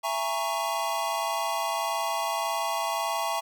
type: chord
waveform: square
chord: A# half-diminished seventh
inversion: second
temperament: equal with one note detuned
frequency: 670.4 / 830.6 / 932.3 / 1108.7 Hz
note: E5 / G#5 / A#5 / C#6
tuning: +29 / 0 / 0 / 0 cents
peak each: -33 dBFS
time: 0.03-3.41 s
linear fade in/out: 20 ms
effects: none